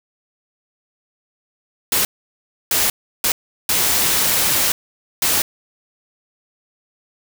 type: noise bursts at uneven times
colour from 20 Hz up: white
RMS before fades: -17 dBFS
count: 5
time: 1.92-2.05 / 2.71-2.9 / 3.24-3.32 / 3.69-4.72 / 5.22-5.42 s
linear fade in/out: 2 ms
effects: none